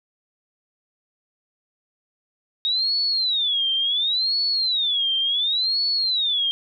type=tone with vibrato; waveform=sine; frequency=3737 Hz; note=A#7; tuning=4 cents sharp; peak=-19 dBFS; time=2.65-6.51 s; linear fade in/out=0 ms; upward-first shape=sine; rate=0.7 Hz; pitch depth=290 cents each way; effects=none